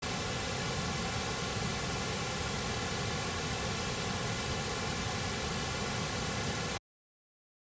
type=noise with comb filter; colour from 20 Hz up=pink; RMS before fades=-34 dBFS; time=0.02-6.78 s; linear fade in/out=10 ms; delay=3.2 ms; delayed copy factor=-0.6; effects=high-pass 60 Hz 12 dB/octave + resampled to 16000 Hz